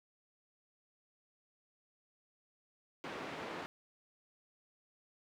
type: band-pass noise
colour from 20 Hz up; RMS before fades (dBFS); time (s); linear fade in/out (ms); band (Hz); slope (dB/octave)
pink; -44; 3.04-3.66; 0; 250 to 2500; 12
effects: none

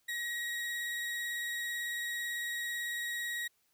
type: tone with vibrato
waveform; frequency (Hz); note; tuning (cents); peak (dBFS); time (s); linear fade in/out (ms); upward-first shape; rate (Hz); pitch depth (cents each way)
35% pulse; 1899; A#6; +32; -33; 0.08-3.48; 10; sine; 18; 10
effects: white hiss -74 dBFS RMS until 3.73 s

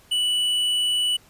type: tone with tanh clipping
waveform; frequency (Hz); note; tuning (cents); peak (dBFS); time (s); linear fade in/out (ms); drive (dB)
triangle; 2960; F#7; 0; -21; 0.11-1.17; 10; 12
effects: pink hiss -54 dBFS RMS until 1.29 s + resampled to 32000 Hz

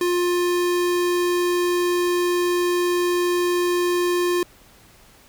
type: tone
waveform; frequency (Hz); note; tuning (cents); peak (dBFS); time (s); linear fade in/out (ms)
square; 353.3; F4; +20; -19; 0.01-4.43; 2
effects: pink hiss -51 dBFS RMS until 5.28 s

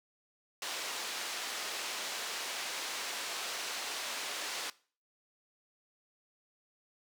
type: band-pass noise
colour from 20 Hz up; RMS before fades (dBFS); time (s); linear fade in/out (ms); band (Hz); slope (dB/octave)
white; -39; 0.62-4.7; 2; 420 to 5500; 12
effects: noise-tail reverb RT60 0.4 s tail -20 dB re dry

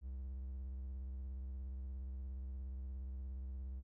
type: tone with vibrato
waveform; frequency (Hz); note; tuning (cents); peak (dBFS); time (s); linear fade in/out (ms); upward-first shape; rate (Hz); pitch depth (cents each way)
triangle; 65.1; C2; -8; -40; 0.01-3.83; 50; triangle; 17; 100
effects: none

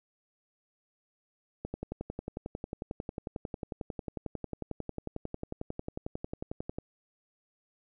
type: click train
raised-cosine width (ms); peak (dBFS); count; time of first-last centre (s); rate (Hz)
2; -22; 58; 1.65-6.785; 11.1
effects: none

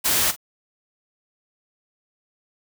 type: noise with echo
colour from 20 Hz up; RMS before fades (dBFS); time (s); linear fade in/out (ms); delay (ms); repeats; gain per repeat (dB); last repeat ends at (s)
white; -20; 0.04-0.32; 20; 44; 1; -15; 0.364
effects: none

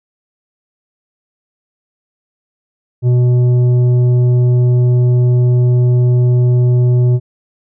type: tone with tanh clipping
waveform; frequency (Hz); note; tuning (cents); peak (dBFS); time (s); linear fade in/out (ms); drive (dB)
triangle; 123.47; B2; 0; -9; 3.02-7.2; 50; 12
effects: none

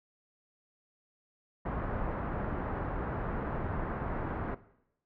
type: low-pass noise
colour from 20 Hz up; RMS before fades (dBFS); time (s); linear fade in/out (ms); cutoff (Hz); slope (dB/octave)
pink; -35; 1.65-4.55; 10; 1500; 24
effects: noise-tail reverb RT60 0.8 s tail -17 dB re dry

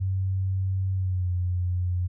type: tone with pitch glide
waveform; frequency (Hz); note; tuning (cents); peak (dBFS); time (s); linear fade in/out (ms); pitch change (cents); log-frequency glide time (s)
sine; 95 to 89.67; F#2 to F2; +46 to +46; -23; 0-2.08; 20; -100; 0.93-1.31
effects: none

